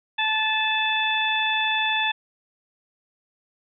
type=harmonic tone; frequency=872 Hz; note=A5; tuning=16 cents flat; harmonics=1 / 2 / 3 / 4; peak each=-26 / -26 / -26 / -26 dBFS; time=0.18-2.12 s; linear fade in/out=10 ms; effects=none